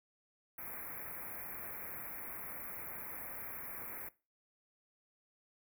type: band-stop noise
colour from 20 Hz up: white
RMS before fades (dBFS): -45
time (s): 0.58-4.09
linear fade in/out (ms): 5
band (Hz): 2400 to 11000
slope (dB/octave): 96
effects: noise-tail reverb RT60 0.3 s tail -20 dB re dry